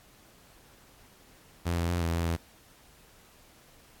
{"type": "tone with pitch steps", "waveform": "sawtooth", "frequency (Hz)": [85.8, 85, 87.4, 83.4, 84.5, 83.5], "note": ["F2", "F2", "F2", "E2", "E2", "E2"], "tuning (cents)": [-30, -46, 2, 21, 43, 23], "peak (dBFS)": -23, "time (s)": [1.65, 2.37], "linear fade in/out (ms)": 20, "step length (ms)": 120, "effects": ["pink hiss -58 dBFS RMS until 4 s", "AAC 64 kbps"]}